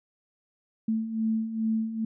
sine beating tone pair, 220 / 222.4 Hz, A3 / A3, 0 / +19 cents, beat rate 2.4 Hz, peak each -32 / -26 dBFS, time 0.88-2.05 s, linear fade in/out 5 ms, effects none

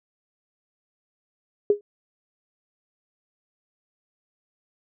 sine tone with exponential decay, 411.4 Hz, G#4, 16 cents flat, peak -11 dBFS, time 1.7-1.81 s, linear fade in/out 2 ms, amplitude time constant 23 ms, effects none

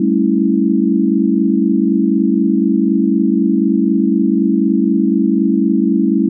sine chord, A dominant seventh, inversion third, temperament equal with one note detuned, 196 / 220 / 277.2 / 327.2 Hz, G3 / A3 / C#4 / E4, 0 / 0 / 0 / -13 cents, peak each -16 dBFS, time 0-6.29 s, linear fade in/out 5 ms, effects none

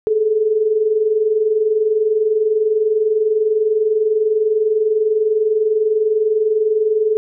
sine tone pair together, 415.3 / 435.3 Hz, G#4 / A4, 0 / -19 cents, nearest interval minor second, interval 81 cents, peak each -20 / -14 dBFS, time 0.07-7.17 s, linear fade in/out 0 ms, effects none

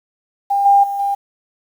sine tone with level steps, 800 Hz, G5, 35 cents sharp, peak -13 / -7 / -19 / -15 dBFS, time 0.5-1.15 s, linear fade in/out 10 ms, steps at 0.65 / 0.83 / 0.99 s, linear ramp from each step 10 ms, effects 7-bit

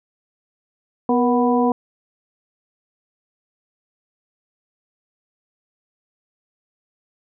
harmonic tone with a mistuned harmonic, 246.9 Hz, B3, in tune, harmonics 1 / 2 / 3 / 4, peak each -17 / -20 / -22 / -23 dBFS, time 1.09-1.72 s, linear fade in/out 2 ms, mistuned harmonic 2, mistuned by -58 cents, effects none

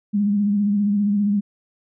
sine tone with vibrato, 204.3 Hz, G#3, 28 cents flat, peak -16 dBFS, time 0.13-1.41 s, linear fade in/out 20 ms, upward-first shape sine, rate 15 Hz, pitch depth 44 cents each way, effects none

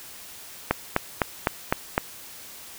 click train, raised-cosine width 0.5 ms, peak -4 dBFS, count 6, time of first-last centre 0.71-1.979 s, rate 3.94 Hz, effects white hiss -43 dBFS RMS until 2.78 s

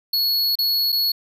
square tone with dropouts, 4363 Hz, C#8, 28 cents flat, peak -18 dBFS, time 0.13-1.12 s, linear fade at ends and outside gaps 5 ms, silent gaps 0.555-0.587 / 0.921-0.925 s, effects none

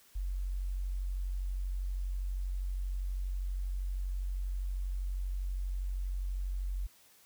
sine tone, 46.25 Hz, F#1, in tune, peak -32 dBFS, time 0.15-6.87 s, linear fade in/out 10 ms, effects white hiss -62 dBFS RMS until 7.25 s

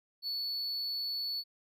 triangle tone, 4435 Hz, C#8, in tune, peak -32 dBFS, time 0.22-1.44 s, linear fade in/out 50 ms, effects none

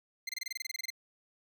20% pulse tone bursts, 2081 Hz, C7, 10 cents flat, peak -29 dBFS, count 14, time 0.27-0.903 s, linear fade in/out 5 ms, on 22 ms, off 25 ms, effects none

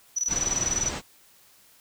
sine tone with tremolo, 5920 Hz, F#8, in tune, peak -22 dBFS, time 0.16-0.91 s, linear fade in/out 10 ms, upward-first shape square, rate 20 Hz, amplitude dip 80%
pink low-pass noise, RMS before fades -33 dBFS, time 0.27-1.02 s, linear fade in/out 50 ms, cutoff 8400 Hz, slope 96 dB/octave
effects white hiss -57 dBFS RMS until 1.8 s

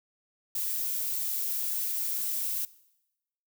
violet noise, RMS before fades -31 dBFS, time 0.55-2.65 s, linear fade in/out 2 ms, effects noise-tail reverb RT60 0.9 s tail -20 dB re dry

